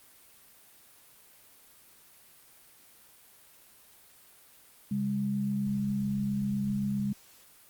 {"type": "tone pair together", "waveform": "sine", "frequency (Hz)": [135.5, 203], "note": ["C#3", "G#3"], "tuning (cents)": [-39, -39], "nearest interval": "perfect fifth", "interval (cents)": 700, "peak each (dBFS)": [-35, -28], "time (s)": [4.91, 7.13], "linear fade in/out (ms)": 5, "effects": ["white hiss -57 dBFS RMS until 7.69 s", "Opus 32 kbps"]}